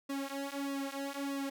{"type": "tone with flanger", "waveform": "sawtooth", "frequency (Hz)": 277.2, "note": "C#4", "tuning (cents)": 0, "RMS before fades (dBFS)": -38, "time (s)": [0.09, 1.5], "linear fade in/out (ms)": 10, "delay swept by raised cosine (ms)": [1.3, 4.5], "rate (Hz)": 1.6, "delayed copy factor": -1, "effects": []}